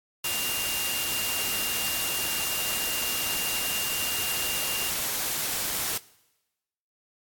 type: tone in noise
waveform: sine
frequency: 2794 Hz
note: F7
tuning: in tune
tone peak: -32 dBFS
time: 0.24-4.9 s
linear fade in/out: 5 ms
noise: white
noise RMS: -29 dBFS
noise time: 0.24-5.98 s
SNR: -6 dB
effects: noise-tail reverb RT60 1.0 s tail -21 dB re dry + AAC 64 kbps